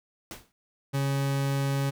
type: noise with exponential decay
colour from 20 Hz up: pink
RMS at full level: -36 dBFS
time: 0.31-0.52 s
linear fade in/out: 1 ms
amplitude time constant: 45 ms
type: tone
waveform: 40% pulse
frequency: 138.2 Hz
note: C#3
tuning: 5 cents flat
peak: -24 dBFS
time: 0.93-1.91 s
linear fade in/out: 20 ms
effects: none